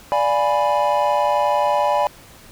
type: chord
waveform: triangle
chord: D diminished seventh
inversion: none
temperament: equal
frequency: 587.3 / 698.5 / 830.6 / 987.8 Hz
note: D5 / F5 / Ab5 / Cb6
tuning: 0 / 0 / 0 / 0 cents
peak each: -18 / -24 / -18 / -19 dBFS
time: 0.12-2.07 s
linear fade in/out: 0 ms
effects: pink hiss -45 dBFS RMS until 2.51 s